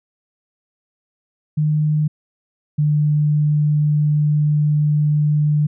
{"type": "tone pair in turn", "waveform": "sine", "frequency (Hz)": [152.1, 149.49], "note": ["D#3", "D3"], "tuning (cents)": [-39, 31], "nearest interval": "unison", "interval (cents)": 30, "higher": "first", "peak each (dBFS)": [-14, -13], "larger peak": "second", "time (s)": [[1.57, 2.08], [2.78, 5.67]], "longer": "second", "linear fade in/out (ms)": 10, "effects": []}